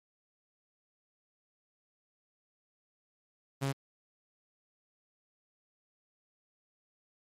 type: tone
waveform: sawtooth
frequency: 136.9 Hz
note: C#3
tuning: 21 cents flat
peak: -26 dBFS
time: 3.61-3.73 s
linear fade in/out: 20 ms
effects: MP3 64 kbps